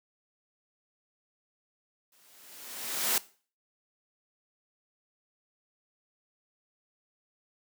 white noise with exponential growth, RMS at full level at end -25 dBFS, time 2.12-3.18 s, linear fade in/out 2 ms, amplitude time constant 230 ms, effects noise-tail reverb RT60 0.4 s tail -19 dB re dry + high-pass 200 Hz 12 dB/octave

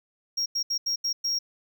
triangle tone bursts at uneven times, 5588 Hz, F8, in tune, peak -23 dBFS, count 6, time 0.37-0.46 / 0.55-0.63 / 0.7-0.78 / 0.86-0.96 / 1.04-1.13 / 1.24-1.39 s, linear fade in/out 10 ms, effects none

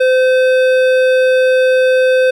triangle tone with hard clipping, 514 Hz, C5, 31 cents flat, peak -10 dBFS, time 0-2.31 s, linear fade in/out 10 ms, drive 16 dB, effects none

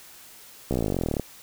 slowing click train, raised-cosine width 2 ms, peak -12 dBFS, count 24, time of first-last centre 0.71-1.197 s, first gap 15 ms, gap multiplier 1.03, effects white hiss -48 dBFS RMS until 1.42 s

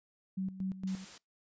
sine tone with tremolo, 189.4 Hz, F#3, 41 cents sharp, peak -32 dBFS, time 0.37-1.05 s, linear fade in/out 10 ms, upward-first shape square, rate 4.3 Hz, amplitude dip 75%
white noise, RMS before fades -50 dBFS, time 0.87-1.18 s, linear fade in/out 5 ms
effects noise-tail reverb RT60 0.2 s tail -25 dB re dry + resampled to 16000 Hz

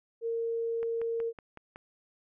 sine tone, 460.1 Hz, A#4, 23 cents flat, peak -29 dBFS, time 0.21-1.33 s, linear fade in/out 50 ms
click train, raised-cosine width 0.5 ms, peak -30 dBFS, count 6, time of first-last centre 0.83-1.759 s, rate 5.38 Hz
effects none

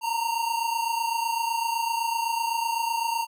square tone pair together, 914.1 / 942 Hz, A#5 / A#5, -34 / +18 cents, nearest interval minor second, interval 52 cents, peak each -27 / -30 dBFS, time 0.01-3.27 s, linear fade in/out 50 ms, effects none

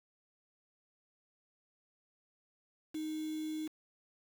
sine tone with quantisation, 311.1 Hz, D#4, in tune, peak -36 dBFS, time 2.94-3.68 s, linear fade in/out 10 ms, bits 8, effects none

